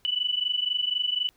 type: tone pair together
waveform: sine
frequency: 2960 / 2984 Hz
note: F#7 / F#7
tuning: 0 / +14 cents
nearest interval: unison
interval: 14 cents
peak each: -27 dBFS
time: 0.05-1.29 s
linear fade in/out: 0 ms
effects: pink hiss -65 dBFS RMS until 1.36 s